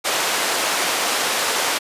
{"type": "band-pass noise", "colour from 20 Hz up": "pink", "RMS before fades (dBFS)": -21, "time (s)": [0.04, 1.79], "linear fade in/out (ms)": 20, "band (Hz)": [550, 11000], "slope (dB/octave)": 12, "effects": ["resampled to 32000 Hz"]}